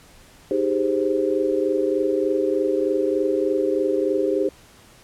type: chord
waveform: sine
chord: Ab major seventh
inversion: second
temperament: equal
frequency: 311.1 / 392 / 415.3 / 523.3 Hz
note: Eb4 / G4 / Ab4 / C5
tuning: 0 / 0 / 0 / 0 cents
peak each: -25 / -22 / -26 / -24 dBFS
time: 0.51-4.49 s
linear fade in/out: 2 ms
effects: pink hiss -50 dBFS RMS until 5.03 s + low-pass 12000 Hz 12 dB/octave